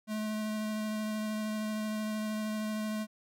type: tone with vibrato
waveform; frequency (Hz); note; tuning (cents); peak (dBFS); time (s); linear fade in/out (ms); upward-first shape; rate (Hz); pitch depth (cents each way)
square; 214.9; A3; -41; -33; 0.07-3.07; 50; sine; 13; 10
effects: none